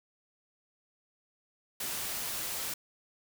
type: noise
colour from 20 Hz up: white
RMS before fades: -36 dBFS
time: 1.8-2.74 s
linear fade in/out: 5 ms
effects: none